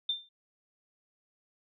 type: tone with exponential decay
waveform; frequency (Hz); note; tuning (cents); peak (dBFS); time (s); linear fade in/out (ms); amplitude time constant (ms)
sine; 3585; A7; +32; -25; 0.09-0.29; 5; 43
effects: none